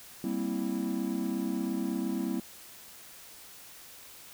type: chord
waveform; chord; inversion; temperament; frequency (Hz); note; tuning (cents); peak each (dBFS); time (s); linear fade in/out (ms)
triangle; C dominant seventh; second; equal; 196 / 233.1 / 261.6 / 329.6; G3 / Bb3 / C4 / E4; 0 / 0 / 0 / 0; -33; 0.24-2.4; 2
effects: white hiss -50 dBFS RMS until 4.33 s